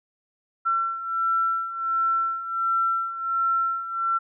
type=beating tone pair; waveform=sine; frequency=1349 / 1350.4 Hz; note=E6 / E6; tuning=+40 / +41 cents; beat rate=1.4 Hz; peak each=-28 / -23 dBFS; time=0.65-4.19 s; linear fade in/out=20 ms; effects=none